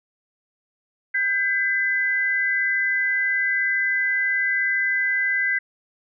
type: tone pair together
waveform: sine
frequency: 1588 / 2011 Hz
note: G6 / B6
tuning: +22 / +31 cents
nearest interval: major third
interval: 409 cents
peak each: -23 / -21 dBFS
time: 1.14-5.59 s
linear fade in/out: 10 ms
effects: none